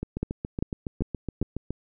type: two click trains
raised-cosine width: 3 ms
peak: -17 / -13 dBFS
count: 13 / 4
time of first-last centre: 0.03-1.706 / 0.23-1.416 s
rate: 7.16 / 2.53 Hz
effects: none